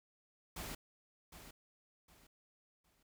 pink noise with echo, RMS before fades -45 dBFS, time 0.56-0.75 s, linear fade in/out 5 ms, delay 760 ms, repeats 3, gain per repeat -10 dB, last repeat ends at 3.03 s, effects none

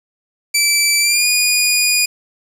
15% pulse tone with pitch glide, 2323 to 2453 Hz, D7 to D#7, -20 to -25 cents, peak -5 dBFS, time 0.54-2.06 s, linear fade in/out 10 ms, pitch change +95 cents, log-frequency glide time 1-1.27 s, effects 7-bit

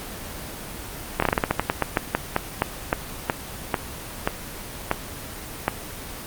slowing click train, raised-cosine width 0.5 ms, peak -3 dBFS, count 21, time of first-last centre 1.2-5.681 s, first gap 24 ms, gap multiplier 1.2, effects pink hiss -35 dBFS RMS until 6.26 s + Opus 24 kbps

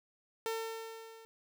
sawtooth tone with level ramp, 450 Hz, A4, 39 cents sharp, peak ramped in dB -29 to -49 dBFS, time 0.46-1.25 s, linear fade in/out 0 ms, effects none

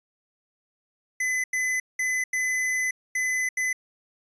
square tone bursts at uneven times, 2018 Hz, B6, 37 cents sharp, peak -24 dBFS, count 6, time 1.2-1.44 / 1.53-1.8 / 1.99-2.24 / 2.33-2.91 / 3.15-3.49 / 3.57-3.73 s, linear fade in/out 5 ms, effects resampled to 22050 Hz

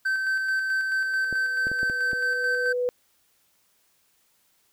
triangle tone with tremolo, 1546 Hz, G6, 24 cents flat, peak -20 dBFS, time 0.05-2.73 s, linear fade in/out 10 ms, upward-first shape square, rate 4.6 Hz, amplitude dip 30%
sine tone with exponential growth, 493.9 Hz, B4, in tune, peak -21 dBFS, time 0.95-2.89 s, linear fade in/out 0 ms, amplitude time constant 420 ms
clicks, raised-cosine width 2 ms, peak -22 dBFS, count 6, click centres 1.327 / 1.669 / 1.716 / 1.831 / 1.899 / 2.132 s
effects white hiss -66 dBFS RMS until 4.72 s

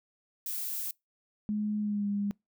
violet noise, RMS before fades -35 dBFS, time 0.46-0.91 s, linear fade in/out 2 ms
sine tone with pitch glide, 210.4 to 202.8 Hz, G#3 to G#3, +23 to -41 cents, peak -28 dBFS, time 1.49-2.31 s, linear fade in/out 0 ms, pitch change -64 cents, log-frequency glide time 1.8-2.07 s
effects noise-tail reverb RT60 0.2 s tail -26 dB re dry

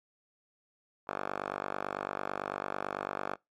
5% pulse tone with band-pass filter, 49 Hz, G1, in tune, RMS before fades -37 dBFS, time 1.07-3.36 s, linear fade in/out 20 ms, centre 1000 Hz, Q 3.8, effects noise-tail reverb RT60 0.2 s tail -24 dB re dry + MP3 64 kbps

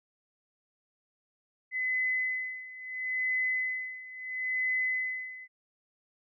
sine tone with tremolo, 2023 Hz, B6, 41 cents sharp, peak -26 dBFS, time 1.71-5.48 s, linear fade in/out 50 ms, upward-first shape sine, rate 0.74 Hz, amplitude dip 85%, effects none

